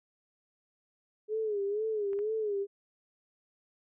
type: tone with vibrato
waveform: sine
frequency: 418.8 Hz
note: G#4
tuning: 15 cents sharp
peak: -29 dBFS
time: 1.28-2.67 s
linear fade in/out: 50 ms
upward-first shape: sine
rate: 2.1 Hz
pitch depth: 96 cents each way
type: clicks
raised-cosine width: 0.5 ms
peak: -37 dBFS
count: 2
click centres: 2.132 / 2.19 s
effects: none